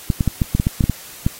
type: clicks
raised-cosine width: 5 ms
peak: -3 dBFS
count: 11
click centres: 0.102 / 0.208 / 0.277 / 0.418 / 0.55 / 0.599 / 0.669 / 0.808 / 0.84 / 0.897 / 1.265 s
effects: white hiss -38 dBFS RMS until 1.39 s + AAC 48 kbps